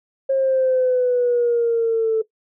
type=exponential sweep; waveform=sine; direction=down; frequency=540 to 440 Hz; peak=-14 dBFS; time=0.29-2.22 s; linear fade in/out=10 ms; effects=noise-tail reverb RT60 0.1 s tail -18 dB re dry + tanh soft clip ceiling -10 dBFS